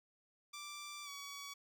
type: tone with pitch glide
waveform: 10% pulse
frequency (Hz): 1174.7 to 1130.8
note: D6 to C#6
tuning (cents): 0 to +34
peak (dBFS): -38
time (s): 0.53-1.54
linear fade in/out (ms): 10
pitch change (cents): -66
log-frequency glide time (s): 1.04-1.09
effects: none